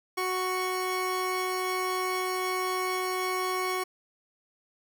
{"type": "tone pair together", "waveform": "30% pulse", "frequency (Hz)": [370, 1108.7], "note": ["F#4", "C#6"], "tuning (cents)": [0, 0], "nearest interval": "octave + perfect fifth", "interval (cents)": 1900, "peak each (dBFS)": -28, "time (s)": [0.17, 3.84], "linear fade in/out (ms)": 10, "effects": []}